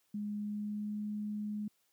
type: tone with pitch glide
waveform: sine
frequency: 207.7 to 209.6 Hz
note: G#3 to G#3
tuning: 0 to +16 cents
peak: -35 dBFS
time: 0.14-1.68 s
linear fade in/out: 5 ms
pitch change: +16 cents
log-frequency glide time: 0.36-0.97 s
effects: white hiss -75 dBFS RMS until 1.92 s + high-pass 80 Hz 12 dB/octave